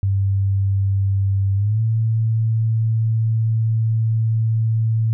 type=tone with pitch glide; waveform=sine; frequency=98 to 111.92 Hz; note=G2 to A2; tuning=0 to +30 cents; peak=-15 dBFS; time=0.03-5.13 s; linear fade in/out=0 ms; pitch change=+230 cents; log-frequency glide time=1.55-1.81 s; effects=none